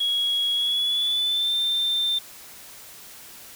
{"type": "tone with pitch glide", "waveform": "sine", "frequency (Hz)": [3322, 3581], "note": ["G#7", "A7"], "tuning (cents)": [0, 30], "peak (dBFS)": -19, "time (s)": [0, 2.19], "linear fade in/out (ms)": 10, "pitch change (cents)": 130, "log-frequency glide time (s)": [0.53, 1.55], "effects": ["tanh soft clip ceiling -18 dBFS", "white hiss -44 dBFS RMS until 3.55 s"]}